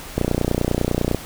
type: click train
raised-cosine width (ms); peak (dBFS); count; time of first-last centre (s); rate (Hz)
2; -5; 30; 0.18-1.147; 30
effects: pink hiss -36 dBFS RMS until 1.25 s